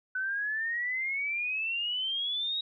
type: exponential sweep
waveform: sine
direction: up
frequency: 1500 to 3824 Hz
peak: -29 dBFS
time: 0.15-2.61 s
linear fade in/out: 5 ms
effects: none